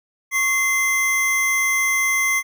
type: tone pair together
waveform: square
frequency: 1101 / 2074 Hz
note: C#6 / C7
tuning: -12 / -16 cents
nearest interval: major seventh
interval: 1096 cents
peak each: -28 / -18 dBFS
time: 0.31-2.43 s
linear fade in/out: 50 ms
effects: none